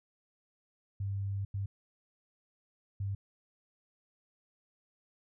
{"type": "tone bursts at uneven times", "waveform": "sine", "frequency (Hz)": 98.9, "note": "G2", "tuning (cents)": 16, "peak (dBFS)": -32, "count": 3, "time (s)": [[1, 1.45], [1.54, 1.66], [3, 3.15]], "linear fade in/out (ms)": 5, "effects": []}